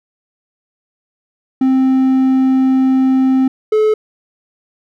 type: tone pair in turn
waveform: triangle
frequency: 262.5 / 430.8 Hz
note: C4 / A4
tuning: +6 / -37 cents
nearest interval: major sixth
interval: 857 cents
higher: second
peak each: -7 dBFS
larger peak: neither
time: 1.61-3.48 / 3.72-3.94 s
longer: first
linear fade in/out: 5 ms
effects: none